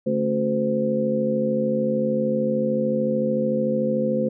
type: harmonic tone with a mistuned harmonic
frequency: 73.42 Hz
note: D2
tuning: in tune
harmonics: 2 / 3 / 4 / 5 / 6 / 7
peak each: -32 / -23 / -33 / -29 / -35 / -23 dBFS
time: 0.06-4.29 s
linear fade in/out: 10 ms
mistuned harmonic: 4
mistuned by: -120 cents
effects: none